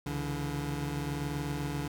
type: tone cluster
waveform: 25% pulse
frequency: 68.1 / 143.7 / 164.4 Hz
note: C#2 / D3 / E3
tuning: -30 / -37 / -4 cents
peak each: -37 / -30 / -36 dBFS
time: 0.06-1.88 s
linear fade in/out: 5 ms
effects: none